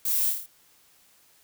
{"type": "noise with echo", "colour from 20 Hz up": "violet", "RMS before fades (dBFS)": -27, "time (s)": [0.05, 0.3], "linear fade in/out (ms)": 5, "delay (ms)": 27, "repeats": 6, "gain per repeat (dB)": -3, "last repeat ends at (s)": 0.462, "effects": ["white hiss -60 dBFS RMS until 1.43 s"]}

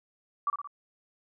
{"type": "tone with echo", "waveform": "sine", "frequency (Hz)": 1154, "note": "D6", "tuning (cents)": -31, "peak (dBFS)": -24, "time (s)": [0.47, 0.5], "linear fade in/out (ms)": 2, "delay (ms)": 58, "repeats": 3, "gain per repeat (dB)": -5, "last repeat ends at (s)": 0.674, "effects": []}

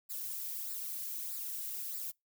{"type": "noise with flanger", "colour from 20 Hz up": "violet", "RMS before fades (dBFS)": -40, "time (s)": [0.09, 2.12], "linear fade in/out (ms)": 20, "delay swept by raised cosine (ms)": [0.32, 2.22], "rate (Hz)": 1.6, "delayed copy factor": -0.65, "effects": ["noise-tail reverb RT60 0.2 s tail -26 dB re dry"]}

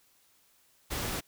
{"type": "noise", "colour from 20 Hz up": "pink", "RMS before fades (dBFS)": -34, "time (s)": [0.9, 1.21], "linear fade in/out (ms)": 20, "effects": ["white hiss -66 dBFS RMS until 1.27 s"]}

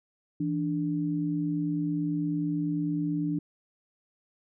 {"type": "tone pair together", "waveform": "sine", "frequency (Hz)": [164.81, 293.9], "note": ["E3", "D4"], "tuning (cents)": [0, 1], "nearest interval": "minor seventh", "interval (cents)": 1001, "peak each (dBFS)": [-30, -28], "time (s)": [0.4, 3.39], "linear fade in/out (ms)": 5, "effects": []}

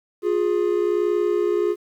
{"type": "tone pair together", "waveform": "triangle", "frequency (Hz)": [354, 415.3], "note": ["F4", "G#4"], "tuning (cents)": [23, 0], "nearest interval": "minor third", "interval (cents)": 277, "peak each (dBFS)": -19, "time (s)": [0.22, 1.76], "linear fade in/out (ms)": 50, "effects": ["9-bit"]}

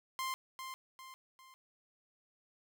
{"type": "tone with echo", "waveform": "sawtooth", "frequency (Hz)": 1049, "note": "C6", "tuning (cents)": 4, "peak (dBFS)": -32, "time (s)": [0.19, 0.34], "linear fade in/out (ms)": 0, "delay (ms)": 400, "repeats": 3, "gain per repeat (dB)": -7, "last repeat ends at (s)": 1.54, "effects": []}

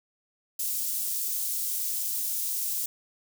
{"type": "high-pass noise", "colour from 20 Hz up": "white", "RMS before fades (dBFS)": -30, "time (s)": [0.59, 2.86], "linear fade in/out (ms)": 5, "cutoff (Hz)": 7200, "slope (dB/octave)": 12, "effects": []}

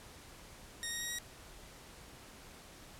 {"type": "tone with pitch steps", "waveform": "10% pulse", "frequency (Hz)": [1864.7, 1877.7, 1890.7, 1903.9], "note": ["A#6", "A#6", "A#6", "A#6"], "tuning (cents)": [0, 12, 24, 36], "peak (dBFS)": -28, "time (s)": [0.83, 1.186], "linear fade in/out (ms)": 0, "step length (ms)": 89, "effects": ["pink hiss -54 dBFS RMS until 2.99 s", "low-pass 12000 Hz 12 dB/octave"]}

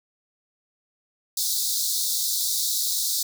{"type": "high-pass noise", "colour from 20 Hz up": "pink", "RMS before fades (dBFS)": -25, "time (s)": [1.37, 3.23], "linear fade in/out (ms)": 5, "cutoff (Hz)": 3700, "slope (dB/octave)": 96, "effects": []}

